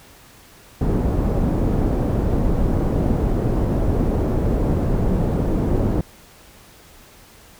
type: low-pass noise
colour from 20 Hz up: pink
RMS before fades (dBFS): -19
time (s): 0.81-6.01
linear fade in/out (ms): 2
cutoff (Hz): 470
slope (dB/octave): 12
effects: pink hiss -47 dBFS RMS until 7.59 s